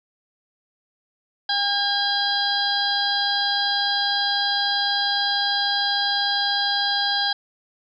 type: harmonic tone with a mistuned harmonic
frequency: 807 Hz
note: G#5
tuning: 50 cents flat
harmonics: 1 / 2 / 4 / 5 / 6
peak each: -26 / -26 / -26 / -26 / -26 dBFS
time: 1.49-7.33 s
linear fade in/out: 5 ms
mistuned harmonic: 4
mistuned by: +18 cents
effects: none